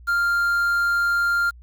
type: tone with quantisation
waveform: triangle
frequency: 1397 Hz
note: F6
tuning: in tune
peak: -16 dBFS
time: 0.07-1.51 s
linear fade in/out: 20 ms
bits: 7
effects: added 60 Hz sine -42 dBFS peak until 1.62 s